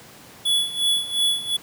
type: tone with tremolo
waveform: square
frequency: 3411 Hz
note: G#7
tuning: 46 cents sharp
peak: -17 dBFS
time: 0.45-1.57 s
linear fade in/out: 10 ms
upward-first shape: sine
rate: 2.8 Hz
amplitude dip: 80%
effects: pink hiss -45 dBFS RMS until 1.62 s + high-pass 100 Hz 12 dB/octave